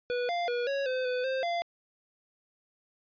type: tone with pitch steps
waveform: square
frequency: 490 / 696 / 483.1 / 554 / 513 / 501 / 526 / 689 Hz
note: B4 / F5 / B4 / C#5 / C5 / B4 / C5 / F5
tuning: -14 / -6 / -38 / -1 / -34 / +25 / +9 / -24 cents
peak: -29 dBFS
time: 0.1-1.62 s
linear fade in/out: 0 ms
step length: 190 ms
effects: resampled to 11025 Hz